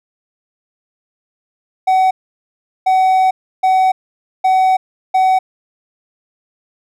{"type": "tone bursts at uneven times", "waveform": "triangle", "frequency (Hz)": 753, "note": "F#5", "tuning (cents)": 30, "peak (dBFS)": -7, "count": 5, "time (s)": [[1.87, 2.11], [2.86, 3.31], [3.63, 3.92], [4.44, 4.77], [5.14, 5.39]], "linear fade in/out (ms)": 10, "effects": []}